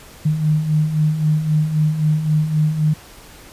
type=beating tone pair; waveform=sine; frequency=150.9 / 154.7 Hz; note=D3 / D#3; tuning=+47 / -10 cents; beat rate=3.8 Hz; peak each=-22 / -15 dBFS; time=0.25-2.94 s; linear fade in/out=10 ms; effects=pink hiss -42 dBFS RMS until 3.52 s + resampled to 32000 Hz